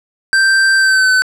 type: tone with pitch glide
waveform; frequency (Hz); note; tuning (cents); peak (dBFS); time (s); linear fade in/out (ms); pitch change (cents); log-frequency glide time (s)
square; 1567 to 1516.2; G6 to F#6; -1 to +42; -9; 0.33-1.22; 0; -57; 0.76-1.11
effects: low-pass 8000 Hz 12 dB/octave